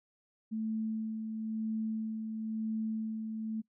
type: tone with tremolo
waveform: sine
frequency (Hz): 220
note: A3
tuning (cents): 0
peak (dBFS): -31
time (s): 0.51-3.62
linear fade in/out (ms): 20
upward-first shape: sine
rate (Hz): 0.99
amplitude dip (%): 40
effects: noise-tail reverb RT60 0.1 s tail -23 dB re dry